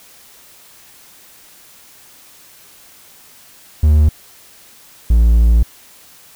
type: tone pair in turn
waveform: triangle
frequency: 75.8 / 56.95 Hz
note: D#2 / A#1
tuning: -45 / -40 cents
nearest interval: perfect fourth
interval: 495 cents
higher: first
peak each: -5 dBFS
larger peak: neither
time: 3.83-4.09 / 5.1-5.63 s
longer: second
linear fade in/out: 5 ms
effects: white hiss -44 dBFS RMS until 6.35 s